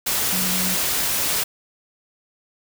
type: tone in noise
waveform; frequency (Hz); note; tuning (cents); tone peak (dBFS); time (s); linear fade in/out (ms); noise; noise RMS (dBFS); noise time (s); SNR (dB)
sine; 185; F#3; 0; -27; 0.32-0.75; 10; white; -22; 0.06-1.44; -8
effects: none